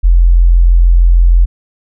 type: tone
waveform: sine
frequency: 43.16 Hz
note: F1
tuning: 20 cents flat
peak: -3 dBFS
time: 0.03-1.46 s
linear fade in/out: 20 ms
effects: none